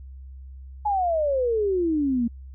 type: exponential sweep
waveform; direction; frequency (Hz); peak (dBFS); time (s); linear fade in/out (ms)
sine; down; 855 to 227.5; -20; 0.85-2.28; 10
effects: added 66 Hz sine -38 dBFS peak until 2.54 s